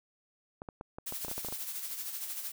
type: clicks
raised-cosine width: 1 ms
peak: -27 dBFS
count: 12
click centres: 0.619 / 0.688 / 0.811 / 0.985 / 1.124 / 1.248 / 1.283 / 1.314 / 1.38 / 1.448 / 1.486 / 1.525 s
type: noise with tremolo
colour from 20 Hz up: blue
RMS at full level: -37 dBFS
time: 1.06-2.52 s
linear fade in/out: 10 ms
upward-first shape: sine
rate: 13 Hz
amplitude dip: 50%
effects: none